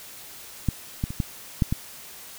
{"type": "clicks", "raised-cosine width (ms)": 5, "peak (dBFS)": [-9, -12, -20, -11, -7, -11], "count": 6, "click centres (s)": [0.687, 1.039, 1.105, 1.202, 1.622, 1.725], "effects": ["white hiss -43 dBFS RMS until 2.38 s"]}